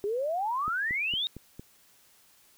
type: exponential sweep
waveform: sine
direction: up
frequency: 392 to 3799 Hz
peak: -27 dBFS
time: 0.04-1.27 s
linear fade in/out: 0 ms
type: click train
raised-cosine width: 3 ms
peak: -28 dBFS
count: 5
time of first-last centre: 0.68-1.595 s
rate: 4.37 Hz
effects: white hiss -61 dBFS RMS until 2.57 s